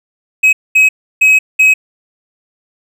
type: tone bursts at uneven times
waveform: triangle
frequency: 2547 Hz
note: D#7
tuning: 40 cents sharp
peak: -3 dBFS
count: 4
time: 0.43-0.53 / 0.75-0.89 / 1.21-1.39 / 1.59-1.74 s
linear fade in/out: 10 ms
effects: none